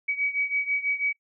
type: beating tone pair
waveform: sine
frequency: 2268 / 2274.1 Hz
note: C#7 / C#7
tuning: +39 / +44 cents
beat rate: 6.1 Hz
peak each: -26 / -29 dBFS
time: 0.08-1.13 s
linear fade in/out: 10 ms
effects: noise-tail reverb RT60 0.1 s tail -22 dB re dry